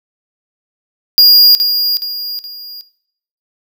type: tone with echo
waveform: square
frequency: 4839 Hz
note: D#8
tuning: 49 cents flat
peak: -3 dBFS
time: 1.18-1.55 s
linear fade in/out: 0 ms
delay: 420 ms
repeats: 3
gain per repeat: -8 dB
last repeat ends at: 2.81 s
effects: noise-tail reverb RT60 0.7 s tail -19 dB re dry